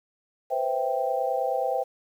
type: chord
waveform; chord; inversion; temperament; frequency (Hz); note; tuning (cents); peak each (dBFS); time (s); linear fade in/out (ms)
sine; C major seventh; third; equal; 493.9 / 523.3 / 659.3 / 784; B4 / C5 / E5 / G5; 0 / 0 / 0 / 0; -32 / -28 / -30 / -28; 0.5-1.84; 20
effects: 9-bit